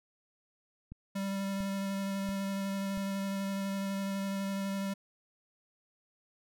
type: click train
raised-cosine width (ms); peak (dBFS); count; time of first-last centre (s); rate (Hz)
5; -32; 4; 0.92-2.975; 1.46
type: tone with vibrato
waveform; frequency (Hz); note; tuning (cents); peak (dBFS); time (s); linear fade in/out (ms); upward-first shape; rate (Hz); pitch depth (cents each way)
square; 196; G3; 0; -33; 1.15-4.94; 10; square; 12; 9
effects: none